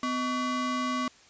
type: ring-modulated tone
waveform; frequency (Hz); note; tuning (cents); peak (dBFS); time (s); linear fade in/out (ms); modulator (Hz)
square; 440; A4; 0; -25; 0.03-1.08; 2; 693
effects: white hiss -56 dBFS RMS until 1.29 s + resampled to 16000 Hz